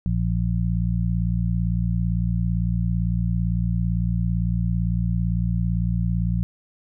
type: harmonic tone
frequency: 57.8 Hz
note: A#1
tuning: 14 cents flat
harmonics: 1 / 2 / 3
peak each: -24 / -24 / -24 dBFS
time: 0.06-6.43 s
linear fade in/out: 0 ms
effects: none